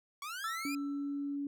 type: linear sweep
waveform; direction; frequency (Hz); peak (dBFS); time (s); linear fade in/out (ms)
sawtooth; up; 1100 to 2489; -36; 0.22-0.75; 2
type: tone with exponential decay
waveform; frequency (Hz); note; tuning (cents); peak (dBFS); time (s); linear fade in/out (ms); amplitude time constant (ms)
triangle; 1329; E6; +14; -32; 0.44-1.36; 2; 200
type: tone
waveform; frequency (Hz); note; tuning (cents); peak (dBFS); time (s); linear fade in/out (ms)
sine; 283.5; C#4; +39; -34; 0.65-1.47; 2
effects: none